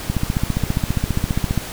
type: click train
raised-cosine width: 5 ms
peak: -6 dBFS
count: 23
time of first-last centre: 0.1-1.577 s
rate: 14.9 Hz
effects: pink hiss -31 dBFS RMS until 1.72 s